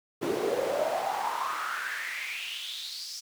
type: noise with high-pass filter sweep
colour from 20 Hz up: brown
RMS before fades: -32 dBFS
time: 0.21-3.21 s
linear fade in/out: 20 ms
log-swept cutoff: 340 to 5500 Hz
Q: 6.1
effects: none